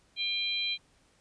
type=harmonic tone; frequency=800 Hz; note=G5; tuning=35 cents sharp; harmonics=3 / 4 / 5; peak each=-34 / -34 / -32 dBFS; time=0.16-0.78 s; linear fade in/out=50 ms; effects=pink hiss -66 dBFS RMS until 1.2 s + resampled to 22050 Hz